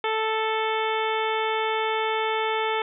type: harmonic tone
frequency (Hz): 440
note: A4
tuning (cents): 0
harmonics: 1 / 2 / 3 / 4 / 5 / 6 / 7 / 8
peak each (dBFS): -27 / -27 / -31 / -35 / -32 / -38 / -37 / -37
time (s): 0.04-2.82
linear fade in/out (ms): 2
effects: none